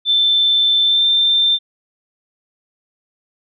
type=tone with pitch glide; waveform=sine; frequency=3541 to 3576 Hz; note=A7 to A7; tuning=+10 to +27 cents; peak=-11 dBFS; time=0.05-1.59 s; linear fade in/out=50 ms; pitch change=+17 cents; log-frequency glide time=0.85-1.04 s; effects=none